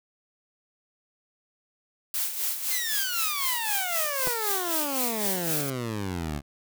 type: noise with tremolo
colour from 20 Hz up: blue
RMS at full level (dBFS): -27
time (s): 2.14-5.7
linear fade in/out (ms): 2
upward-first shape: sine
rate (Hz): 3.9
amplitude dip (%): 60
type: exponential sweep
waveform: 15% pulse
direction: down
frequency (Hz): 2138 to 69.3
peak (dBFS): -23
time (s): 2.69-6.42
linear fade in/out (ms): 50
type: clicks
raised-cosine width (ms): 1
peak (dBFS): -19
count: 2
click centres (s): 4.271 / 4.277
effects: none